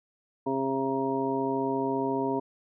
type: harmonic tone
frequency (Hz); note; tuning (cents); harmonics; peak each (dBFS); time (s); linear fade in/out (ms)
134.5; C3; +48; 1 / 2 / 3 / 4 / 5 / 7; -41 / -30 / -30 / -39 / -35 / -32; 0.46-2.4; 10
effects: none